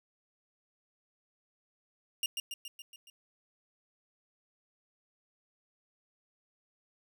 sawtooth tone with echo, 2817 Hz, F7, 14 cents sharp, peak -26 dBFS, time 2.23-2.26 s, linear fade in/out 2 ms, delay 140 ms, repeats 6, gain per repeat -4 dB, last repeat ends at 3.1 s, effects none

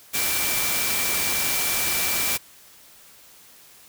sine tone in noise, 2338 Hz, D7, 8 cents flat, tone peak -30 dBFS, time 0.13-2.38 s, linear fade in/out 20 ms, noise white, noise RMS -24 dBFS, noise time 0.13-2.38 s, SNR -9 dB, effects white hiss -50 dBFS RMS until 3.88 s

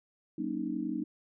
sine chord, D# minor seventh, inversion first, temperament just, 186.68 / 233.3 / 280 / 311.1 Hz, F#3 / A#3 / C#4 / D#4, +16 / +2 / +18 / 0 cents, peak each -40 / -37 / -37 / -35 dBFS, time 0.38-1.04 s, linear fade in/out 5 ms, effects none

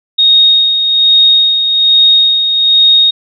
sine tone with tremolo, 3729 Hz, A#7, in tune, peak -3 dBFS, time 0.18-3.11 s, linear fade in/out 10 ms, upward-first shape sine, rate 1.2 Hz, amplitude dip 50%, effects none

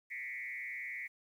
sine tone with frequency modulation, 2093 Hz, C7, in tune, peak -39 dBFS, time 0.1-1.08 s, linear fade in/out 20 ms, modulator 132 Hz, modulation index 1.5, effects 11-bit

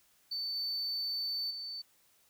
sine tone with level steps, 4528 Hz, C#8, 36 cents sharp, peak -32 / -30 / -38 dBFS, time 0.31-1.82 s, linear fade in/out 10 ms, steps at 0.55 / 1.5 s, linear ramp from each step 10 ms, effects tanh soft clip ceiling -32 dBFS + white hiss -68 dBFS RMS until 2.29 s

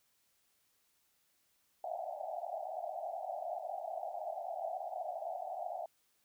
white band-pass noise, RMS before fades -41 dBFS, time 1.84-5.86 s, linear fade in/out 2 ms, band 620 to 780 Hz, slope 96 dB/octave, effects white hiss -75 dBFS RMS until 6.24 s

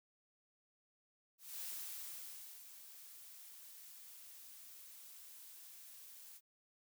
blue noise with ADSR envelope, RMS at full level -45 dBFS, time 1.38-6.41 s, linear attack 230 ms, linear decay 1000 ms, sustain -11 dB, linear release 48 ms, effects none

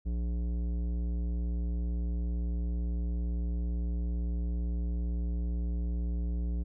triangle tone with tanh clipping, 58.9 Hz, A#1, 19 cents sharp, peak -31 dBFS, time 0.05-6.64 s, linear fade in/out 20 ms, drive 17 dB, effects none

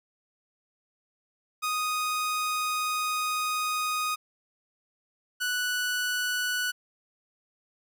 sawtooth tone pair in turn, 1244.5 / 1480 Hz, D#6 / F#6, 0 / 0 cents, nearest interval minor third, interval 300 cents, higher second, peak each -23 dBFS, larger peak neither, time 1.62-4.16 / 5.4-6.72 s, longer first, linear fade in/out 20 ms, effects none

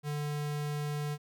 square tone, 147.6 Hz, D3, 9 cents sharp, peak -33 dBFS, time 0.03-1.18 s, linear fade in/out 50 ms, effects none

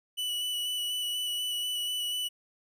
45% pulse tone with vibrato, 2960 Hz, F#7, in tune, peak -30 dBFS, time 0.17-2.29 s, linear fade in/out 20 ms, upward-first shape square, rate 4.1 Hz, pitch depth 12 cents each way, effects none

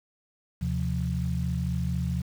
sine tone cluster, 76.6 / 130.4 / 174.6 Hz, D#2 / C3 / F3, -27 / -5 / 0 cents, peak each -30 dBFS, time 0.61-2.22 s, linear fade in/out 10 ms, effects 8-bit

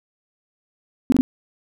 sine tone bursts, 258.9 Hz, C4, 18 cents flat, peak -11 dBFS, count 3, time 1.1-1.21 s, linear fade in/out 0 ms, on 22 ms, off 22 ms, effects none

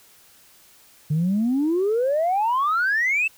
sine exponential sweep, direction up, 145.8 to 2696 Hz, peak -17 dBFS, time 1.1-3.28 s, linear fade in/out 10 ms, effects tanh soft clip ceiling -15 dBFS + white hiss -53 dBFS RMS until 3.37 s

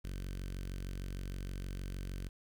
sawtooth tone with notch filter, 46.47 Hz, F#1, 8 cents sharp, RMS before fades -41 dBFS, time 0.04-2.29 s, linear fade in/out 10 ms, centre 840 Hz, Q 0.58, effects 11-bit

